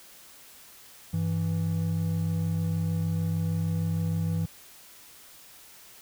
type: tone pair together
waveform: triangle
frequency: 98 / 164.53 Hz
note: G2 / E3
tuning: 0 / -3 cents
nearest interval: major sixth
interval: 897 cents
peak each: -27 / -25 dBFS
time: 1.13-4.46 s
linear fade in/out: 10 ms
effects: white hiss -51 dBFS RMS until 6.01 s